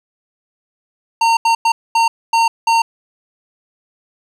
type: tone bursts at uneven times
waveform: square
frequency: 915 Hz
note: A#5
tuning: 32 cents flat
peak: -11 dBFS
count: 6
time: 1.21-1.37 / 1.45-1.55 / 1.65-1.72 / 1.95-2.08 / 2.33-2.48 / 2.67-2.82 s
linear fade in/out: 5 ms
effects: low-pass 7000 Hz 12 dB/octave + 8-bit